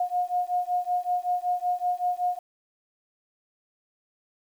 sine beating tone pair, 715 / 720.3 Hz, F5 / F#5, +41 / -47 cents, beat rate 5.3 Hz, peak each -27 dBFS, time 0-2.39 s, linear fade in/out 5 ms, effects 9-bit

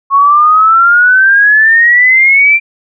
sine exponential sweep, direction up, 1094 to 2373 Hz, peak -3 dBFS, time 0.1-2.6 s, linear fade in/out 50 ms, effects none

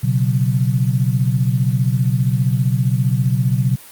sine chord, B suspended second, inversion none, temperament equal, 123.47 / 138.59 / 185 Hz, B2 / C#3 / F#3, 0 / 0 / 0 cents, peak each -16 / -18 / -22 dBFS, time 0.03-3.76 s, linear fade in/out 10 ms, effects white hiss -40 dBFS RMS until 3.91 s + Opus 32 kbps

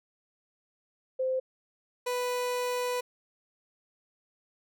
sine / 30% pulse tone pair in turn, 519 / 494.4 Hz, C5 / B4, -14 / +2 cents, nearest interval minor second, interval 84 cents, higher first, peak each -26 dBFS, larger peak neither, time 1.19-1.4 / 2.06-3.01 s, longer second, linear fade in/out 10 ms, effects none

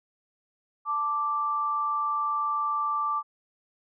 sine tone pair together, 880 / 1173.1 Hz, A5 / D6, 0 / -2 cents, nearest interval perfect fourth, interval 498 cents, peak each -34 / -25 dBFS, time 0.85-3.23 s, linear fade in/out 50 ms, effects none

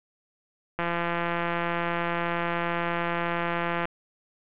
click train, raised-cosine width 0.5 ms, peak -13 dBFS, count 525, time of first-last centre 0.79-3.854 s, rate 171 Hz, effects resampled to 8000 Hz + 7-bit

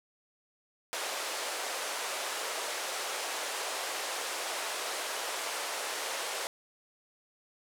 pink band-pass noise, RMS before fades -36 dBFS, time 0.93-6.47 s, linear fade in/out 0 ms, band 470 to 11000 Hz, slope 24 dB/octave, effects none

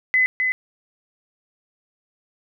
sine tone with echo, 2022 Hz, B6, 40 cents sharp, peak -14 dBFS, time 0.14-0.26 s, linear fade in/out 0 ms, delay 260 ms, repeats 1, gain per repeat -4 dB, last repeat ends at 0.52 s, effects none

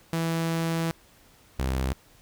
sawtooth tone pair in turn, 164.81 / 65.4 Hz, E3 / C2, 0 / 0 cents, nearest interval octave + major third, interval 1600 cents, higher first, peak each -21 dBFS, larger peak neither, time 0.13-0.91 / 1.59-1.93 s, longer first, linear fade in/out 0 ms, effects pink hiss -57 dBFS RMS until 2.21 s

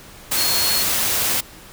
sine tone in noise, 4309 Hz, C#8, 50 cents flat, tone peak -21 dBFS, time 0.37-0.83 s, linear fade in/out 10 ms, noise white, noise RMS -20 dBFS, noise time 0.31-1.41 s, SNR -4 dB, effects pink hiss -42 dBFS RMS until 1.72 s

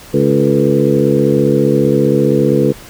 harmonic tone with a mistuned harmonic, 70.3 Hz, C#2, 25 cents sharp, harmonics 2 / 3 / 4 / 5 / 6 / 7, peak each -16 / -16 / -16 / -16 / -16 / -16 dBFS, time 0.13-2.73 s, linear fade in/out 20 ms, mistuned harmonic 6, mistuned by +61 cents, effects pink hiss -36 dBFS RMS until 2.89 s

